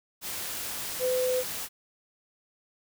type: tone in noise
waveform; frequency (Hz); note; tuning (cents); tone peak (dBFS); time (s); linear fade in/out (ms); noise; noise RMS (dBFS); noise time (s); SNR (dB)
sine; 507; B4; +45; -24; 0.99-1.44; 50; white; -35; 0.21-1.69; +8
effects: none